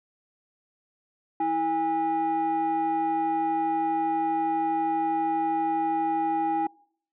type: tone pair together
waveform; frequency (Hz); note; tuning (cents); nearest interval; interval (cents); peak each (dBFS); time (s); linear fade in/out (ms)
sine; 324.2 / 815; E4 / G#5; -29 / -33; octave + major third; 1596; -26 / -22; 1.4-6.67; 5
effects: noise-tail reverb RT60 0.6 s tail -26 dB re dry + tanh soft clip ceiling -20 dBFS